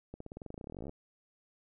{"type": "accelerating click train", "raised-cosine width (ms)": 2, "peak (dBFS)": -30, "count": 25, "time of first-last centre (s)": [0.14, 0.894], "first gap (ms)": 64, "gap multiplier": 0.93, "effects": []}